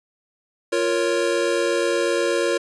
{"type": "chord", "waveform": "square", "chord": "Bb minor", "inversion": "second", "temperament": "equal", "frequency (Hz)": [349.2, 466.2, 554.4], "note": ["F4", "Bb4", "Db5"], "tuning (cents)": [0, 0, 0], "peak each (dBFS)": -24, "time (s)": [0.72, 2.58], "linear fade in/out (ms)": 10, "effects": ["resampled to 22050 Hz"]}